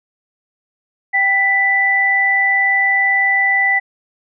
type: tone pair together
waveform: sine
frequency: 784 / 1981.8 Hz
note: G5 / B6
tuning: 0 / +5 cents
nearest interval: octave + major third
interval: 1605 cents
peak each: -20 / -12 dBFS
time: 1.13-3.8 s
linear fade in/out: 20 ms
effects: none